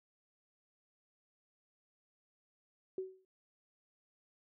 sine tone with exponential decay, 376.7 Hz, F#4, 31 cents sharp, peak -33 dBFS, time 2.98-3.25 s, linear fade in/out 2 ms, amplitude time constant 57 ms, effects none

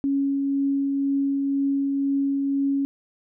sine tone with tremolo, 277 Hz, C#4, 1 cent flat, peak -19 dBFS, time 0.04-2.85 s, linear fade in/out 0 ms, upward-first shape triangle, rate 2 Hz, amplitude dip 25%, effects none

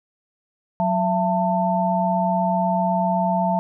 sine tone cluster, 183.6 / 673 / 892 Hz, F#3 / E5 / A5, -13 / +36 / +23 cents, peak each -22 dBFS, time 0.8-3.59 s, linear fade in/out 0 ms, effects none

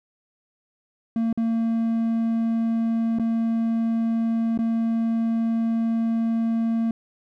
triangle tone with dropouts, 227.8 Hz, A#3, 40 cents flat, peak -18 dBFS, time 1.16-6.91 s, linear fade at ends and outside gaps 2 ms, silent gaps 1.328-1.375 / 3.187-3.196 / 4.576-4.589 s, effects none

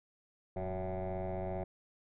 sine tone with frequency modulation, 370 Hz, F#4, in tune, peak -32 dBFS, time 0.56-1.64 s, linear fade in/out 5 ms, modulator 95.3 Hz, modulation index 4, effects tanh soft clip ceiling -34 dBFS

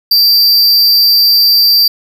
square tone with amplitude modulation, 4696 Hz, D8, 1 cent flat, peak -4 dBFS, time 0.11-1.88 s, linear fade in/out 5 ms, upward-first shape sine, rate 263 Hz, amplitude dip 40%, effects 7-bit

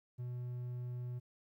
triangle tone, 123.1 Hz, B2, 5 cents flat, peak -37 dBFS, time 0.18-1.2 s, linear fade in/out 20 ms, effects 13-bit

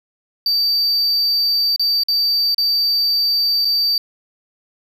triangle tone with dropouts, 4633 Hz, D8, 24 cents flat, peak -13 dBFS, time 0.46-3.98 s, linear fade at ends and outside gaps 2 ms, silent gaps 1.762-1.795 / 2.035-2.084 / 2.546-2.581 / 3.648-3.652 s, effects none

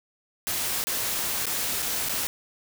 white noise with dropouts, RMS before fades -28 dBFS, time 0.47-2.27 s, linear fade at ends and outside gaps 0 ms, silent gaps 0.84-0.87 / 1.456-1.467 / 1.821-1.825 / 2.087-2.094 s, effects none

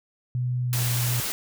sine tone with pitch glide, 124.4 to 121.21 Hz, B2 to B2, +13 to -32 cents, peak -23 dBFS, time 0.35-1.2 s, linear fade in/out 0 ms, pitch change -45 cents, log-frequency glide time 0.61-0.88 s
white noise, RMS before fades -29 dBFS, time 0.73-1.32 s, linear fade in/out 0 ms
effects none

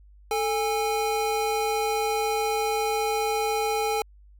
square tone pair together, 440 / 819.2 Hz, A4 / G#5, 0 / -24 cents, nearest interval major seventh, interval 1076 cents, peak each -27 dBFS, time 0.31-4.02 s, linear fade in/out 2 ms, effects added 50 Hz sine -49 dBFS peak until 4.39 s

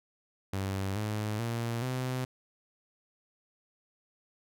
sawtooth tone with pitch steps, 97 / 106.39 / 116.69 / 127.99 Hz, G2 / G#2 / A#2 / C3, -18 / +42 / +2 / -38 cents, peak -27 dBFS, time 0.53-2.25 s, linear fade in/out 5 ms, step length 430 ms, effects none

